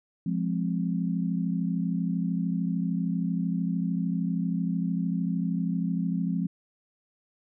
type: chord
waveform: sine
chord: F minor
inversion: none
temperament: equal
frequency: 174.61 / 207.7 / 261.6 Hz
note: F3 / Ab3 / C4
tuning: 0 / 0 / 0 cents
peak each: -27 / -31 / -32 dBFS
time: 0.26-6.47 s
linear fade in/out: 5 ms
effects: none